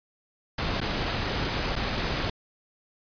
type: noise with dropouts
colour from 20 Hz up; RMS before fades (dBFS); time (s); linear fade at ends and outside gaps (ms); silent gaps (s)
pink; -28; 0.58-2.3; 5; 0.804-0.813 / 1.756-1.762
effects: resampled to 11025 Hz